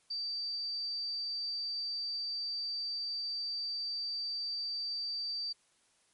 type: tone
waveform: sine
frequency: 4647 Hz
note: D8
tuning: 19 cents flat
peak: -34 dBFS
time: 0.1-5.53 s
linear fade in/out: 10 ms
effects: white hiss -70 dBFS RMS until 6.13 s + MP3 48 kbps